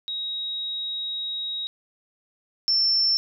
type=tone pair in turn; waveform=sine; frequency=3800 / 5374 Hz; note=A#7 / E8; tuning=+33 / +33 cents; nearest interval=tritone; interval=600 cents; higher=second; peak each=-27 / -18 dBFS; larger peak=second; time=0.08-1.67 / 2.68-3.17 s; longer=first; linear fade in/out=0 ms; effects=none